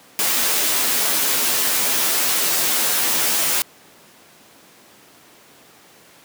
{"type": "noise with comb filter", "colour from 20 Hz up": "white", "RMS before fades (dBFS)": -19, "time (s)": [0.19, 3.62], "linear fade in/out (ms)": 0, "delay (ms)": 12, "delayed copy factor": 0.75, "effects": ["pink hiss -48 dBFS RMS until 6.24 s", "high-pass 200 Hz 12 dB/octave"]}